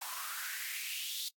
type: noise with high-pass filter sweep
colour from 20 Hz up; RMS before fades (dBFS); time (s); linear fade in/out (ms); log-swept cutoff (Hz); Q
white; -40; 0.01-1.29; 10; 910 to 4000; 4.4
effects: noise-tail reverb RT60 0.1 s tail -24 dB re dry + AAC 64 kbps